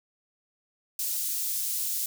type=high-pass noise; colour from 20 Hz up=white; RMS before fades=-30 dBFS; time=0.99-2.06 s; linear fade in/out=2 ms; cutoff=5800 Hz; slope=12 dB/octave; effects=none